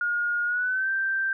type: tone with pitch glide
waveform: sine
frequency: 1429 to 1567.4 Hz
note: F6 to G6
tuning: +39 to -1 cents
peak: -23 dBFS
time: 0.01-1.33 s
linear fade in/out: 2 ms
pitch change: +160 cents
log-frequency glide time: 0.45-0.9 s
effects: none